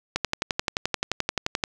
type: click train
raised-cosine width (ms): 0.2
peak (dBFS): -6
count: 18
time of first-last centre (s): 0.16-1.638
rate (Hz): 11.5
effects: none